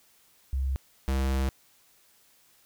sine / square tone pair in turn, 66.6 / 66.6 Hz, C2 / C2, +31 / +31 cents, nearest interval unison, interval 0 cents, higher neither, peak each -25 dBFS, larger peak neither, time 0.53-0.76 / 1.08-1.49 s, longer second, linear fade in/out 0 ms, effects white hiss -62 dBFS RMS until 2.65 s

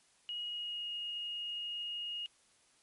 sine tone with pitch glide, 2893 to 2865 Hz, F#7 to F7, -40 to +44 cents, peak -37 dBFS, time 0.29-2.26 s, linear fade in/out 0 ms, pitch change -16 cents, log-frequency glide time 0.43-0.92 s, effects white hiss -68 dBFS RMS until 2.82 s + MP3 48 kbps

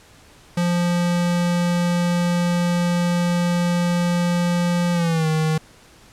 square tone with pitch glide, 174.61 to 157.37 Hz, F3 to D#3, 0 to +20 cents, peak -18 dBFS, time 0.57-5.58 s, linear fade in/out 5 ms, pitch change -180 cents, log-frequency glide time 4.93-5.27 s, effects pink hiss -49 dBFS RMS until 6.12 s + low-pass 10000 Hz 12 dB/octave

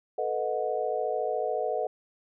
sine chord, B dominant seventh, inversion third, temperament equal with one note detuned, 440 / 493.9 / 622.3 / 730.2 Hz, A4 / B4 / D#5 / F#5, 0 / 0 / 0 / -23 cents, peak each -32 dBFS, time 0.18-1.87 s, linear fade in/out 5 ms, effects none

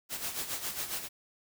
white noise with tremolo, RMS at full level -34 dBFS, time 0.09-1.09 s, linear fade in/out 50 ms, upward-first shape sine, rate 7.3 Hz, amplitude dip 65%, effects none

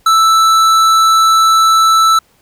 sine tone with tanh clipping, 1320 Hz, E6, 2 cents sharp, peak -8 dBFS, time 0.06-2.19 s, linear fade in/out 5 ms, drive 15 dB, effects pink hiss -53 dBFS RMS until 2.41 s

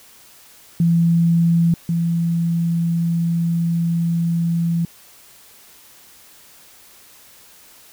sine tone pair in turn, 168.4 / 168.4 Hz, E3 / E3, +37 / +37 cents, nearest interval unison, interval 0 cents, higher neither, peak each -12 / -16 dBFS, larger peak first, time 0.8-1.74 / 1.89-4.85 s, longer second, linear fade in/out 2 ms, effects white hiss -47 dBFS RMS until 7.92 s

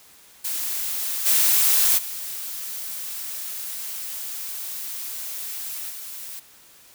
blue noise with level steps, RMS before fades -27 / -18 / -32 / -36 dBFS, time 0.44-6.4 s, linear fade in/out 10 ms, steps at 1.25 / 1.97 / 5.89 s, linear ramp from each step 20 ms, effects white hiss -51 dBFS RMS until 6.94 s

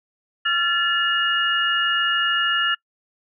sine tone cluster, 1370 / 1737 / 2864 Hz, F6 / A6 / F7, -34 / -23 / +43 cents, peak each -22 dBFS, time 0.45-2.75 s, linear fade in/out 10 ms, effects noise-tail reverb RT60 0.1 s tail -25 dB re dry

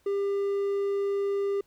triangle tone, 399.1 Hz, G4, 31 cents sharp, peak -23 dBFS, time 0.06-1.61 s, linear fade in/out 5 ms, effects pink hiss -67 dBFS RMS until 1.66 s

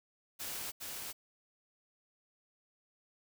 white noise with echo, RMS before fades -41 dBFS, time 0.39-0.72 s, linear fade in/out 20 ms, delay 410 ms, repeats 1, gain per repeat -2 dB, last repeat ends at 1.13 s, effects none

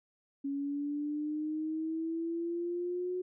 sine exponential sweep, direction up, 277.2 to 366.2 Hz, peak -32 dBFS, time 0.44-3.22 s, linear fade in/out 10 ms, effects none

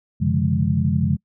sine tone cluster, 91 / 132.8 / 144.7 / 172.3 / 207.7 Hz, F#2 / C3 / D3 / F3 / G#3, -28 / +26 / -25 / -23 / 0 cents, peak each -23 dBFS, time 0.2-1.17 s, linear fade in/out 20 ms, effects noise-tail reverb RT60 0.1 s tail -25 dB re dry

